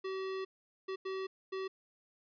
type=tone bursts at uneven times; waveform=square; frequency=381.4 Hz; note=G4; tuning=47 cents flat; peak=-37 dBFS; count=4; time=0.04-0.45 / 0.88-0.96 / 1.05-1.27 / 1.52-1.68 s; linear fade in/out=10 ms; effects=resampled to 11025 Hz

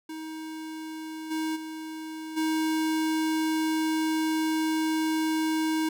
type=tone with level steps; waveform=square; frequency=316.2 Hz; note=D#4; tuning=28 cents sharp; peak=-36 / -28 / -36 / -25 dBFS; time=0.09-5.89 s; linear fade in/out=5 ms; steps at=1.3 / 1.55 / 2.36 s; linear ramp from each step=20 ms; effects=none

